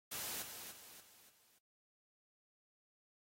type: noise with echo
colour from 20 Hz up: white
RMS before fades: -43 dBFS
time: 0.11-0.43 s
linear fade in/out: 10 ms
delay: 290 ms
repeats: 4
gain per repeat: -7 dB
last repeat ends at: 1.59 s
effects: high-pass 80 Hz 12 dB/octave + AAC 48 kbps